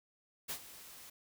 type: noise with ADSR envelope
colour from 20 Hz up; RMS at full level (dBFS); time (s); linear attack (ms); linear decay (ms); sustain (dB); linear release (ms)
white; -38; 0.48-1.1; 24; 78; -15; 6
effects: none